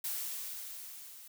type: noise with level ramp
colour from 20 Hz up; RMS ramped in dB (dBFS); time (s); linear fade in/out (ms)
blue; -36 to -52; 0.04-1.28; 5
effects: none